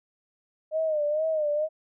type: tone with vibrato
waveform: sine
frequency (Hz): 614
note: D#5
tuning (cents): -23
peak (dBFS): -23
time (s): 0.71-1.69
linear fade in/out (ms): 50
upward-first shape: sine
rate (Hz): 2.2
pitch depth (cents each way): 78
effects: none